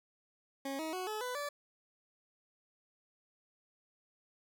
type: tone with pitch steps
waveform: 20% pulse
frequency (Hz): 273.3 / 317.6 / 369.1 / 428.9 / 498.3 / 579.1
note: C#4 / D#4 / F#4 / A4 / B4 / D5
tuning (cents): -24 / +36 / -4 / -44 / +15 / -24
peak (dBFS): -32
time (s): 0.65-1.49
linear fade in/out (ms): 5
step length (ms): 140
effects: none